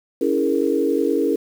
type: chord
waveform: sine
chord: A# half-diminished seventh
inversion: first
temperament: equal with one note detuned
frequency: 281.1 / 329.6 / 415.3 / 466.2 Hz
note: C#4 / E4 / G#4 / A#4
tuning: +24 / 0 / 0 / 0 cents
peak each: -22 dBFS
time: 0.21-1.36 s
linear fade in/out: 5 ms
effects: 7-bit